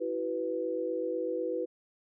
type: chord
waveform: sine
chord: E suspended second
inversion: none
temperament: equal with one note detuned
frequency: 329.6 / 377.6 / 493.9 Hz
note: E4 / F#4 / B4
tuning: 0 / +35 / 0 cents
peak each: -36 / -36 / -32 dBFS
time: 0-1.66 s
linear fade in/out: 20 ms
effects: none